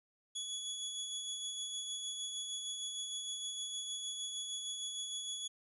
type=tone with tremolo; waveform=25% pulse; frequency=3381 Hz; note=G#7; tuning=30 cents sharp; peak=-34 dBFS; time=0.35-5.48 s; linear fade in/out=10 ms; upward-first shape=sine; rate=6.5 Hz; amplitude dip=35%; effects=resampled to 32000 Hz